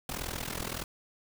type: noise with amplitude modulation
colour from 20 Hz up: pink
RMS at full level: -33 dBFS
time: 0.09-0.84 s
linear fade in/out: 2 ms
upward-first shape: sine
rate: 41.4 Hz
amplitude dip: 85%
effects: none